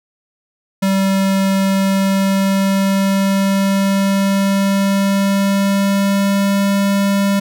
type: tone with pitch glide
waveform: square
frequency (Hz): 193.8 to 198.44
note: G3 to G3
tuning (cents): -20 to +21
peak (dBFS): -13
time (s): 0.82-7.4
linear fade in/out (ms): 10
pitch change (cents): +41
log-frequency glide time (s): 1.55-6.71
effects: none